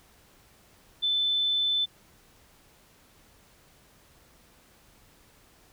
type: tone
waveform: sine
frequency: 3520 Hz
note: A7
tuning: in tune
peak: -23 dBFS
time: 1.02-1.86 s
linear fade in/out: 20 ms
effects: pink hiss -59 dBFS RMS until 5.72 s